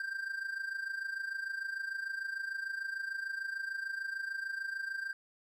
triangle tone with amplitude modulation, 1579 Hz, G6, 12 cents sharp, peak -31 dBFS, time 0-5.13 s, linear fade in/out 2 ms, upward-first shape sine, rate 26.7 Hz, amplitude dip 70%, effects none

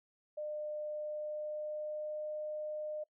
sine tone with pitch glide, 603 to 608.2 Hz, D5 to D#5, +46 to -40 cents, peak -37 dBFS, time 0.37-3.04 s, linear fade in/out 10 ms, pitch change +14 cents, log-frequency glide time 0.94-2.31 s, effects noise-tail reverb RT60 0.1 s tail -23 dB re dry

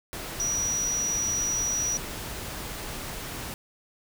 sine tone in noise, 5820 Hz, F#8, 29 cents flat, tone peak -25 dBFS, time 0.4-1.97 s, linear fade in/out 0 ms, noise pink, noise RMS -36 dBFS, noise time 0.13-3.54 s, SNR +8 dB, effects none

